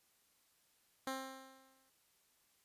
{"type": "tone with exponential decay", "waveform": "10% pulse", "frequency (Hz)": 264.9, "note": "C4", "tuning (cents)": 22, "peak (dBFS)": -29, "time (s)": [1.07, 1.9], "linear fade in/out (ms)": 2, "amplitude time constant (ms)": 180, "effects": ["white hiss -74 dBFS RMS until 2.64 s", "resampled to 32000 Hz"]}